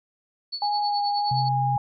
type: tone with tremolo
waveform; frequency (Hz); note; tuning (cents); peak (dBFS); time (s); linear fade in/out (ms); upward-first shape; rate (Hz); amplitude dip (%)
sine; 4435; C#8; 0; -26; 0.52-1.49; 10; triangle; 9.5; 90
type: tone with vibrato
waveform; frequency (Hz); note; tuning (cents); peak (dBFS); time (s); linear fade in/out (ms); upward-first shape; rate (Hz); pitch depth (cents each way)
sine; 824; G#5; -14; -22; 0.62-1.78; 2; sine; 1.7; 13
type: tone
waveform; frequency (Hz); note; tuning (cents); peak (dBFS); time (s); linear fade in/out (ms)
sine; 130.81; C3; 0; -24; 1.31-1.77; 5
effects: none